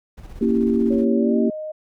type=noise with tremolo; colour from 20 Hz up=brown; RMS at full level=-36 dBFS; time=0.17-1.05 s; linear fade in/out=10 ms; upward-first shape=square; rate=16 Hz; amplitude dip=45%
type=chord; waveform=sine; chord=A# diminished seventh; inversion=none; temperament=equal; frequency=233.1 / 277.2 / 329.6 / 392 Hz; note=A#3 / C#4 / E4 / G4; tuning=0 / 0 / 0 / 0 cents; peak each=-18 / -24 / -24 / -22 dBFS; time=0.41-1.5 s; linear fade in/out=5 ms
type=tone with pitch glide; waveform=sine; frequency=554.4 to 618.7 Hz; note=C#5 to D#5; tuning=0 to -10 cents; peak=-27 dBFS; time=0.9-1.72 s; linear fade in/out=10 ms; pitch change=+190 cents; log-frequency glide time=1.14-1.4 s
effects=none